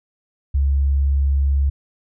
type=tone; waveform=sine; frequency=69.3 Hz; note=C#2; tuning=in tune; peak=-14 dBFS; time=0.54-1.7 s; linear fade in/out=10 ms; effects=none